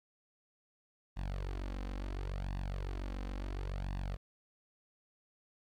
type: tone with flanger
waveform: sawtooth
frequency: 47.13 Hz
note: F#1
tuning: 33 cents sharp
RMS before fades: -39 dBFS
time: 1.16-4.17 s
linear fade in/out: 20 ms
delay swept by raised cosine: 1.1 to 3.9 ms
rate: 0.72 Hz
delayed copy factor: +0.9
effects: low-pass 5000 Hz 12 dB/octave + 12-bit